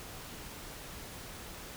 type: silence
effects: pink hiss -46 dBFS RMS until 1.76 s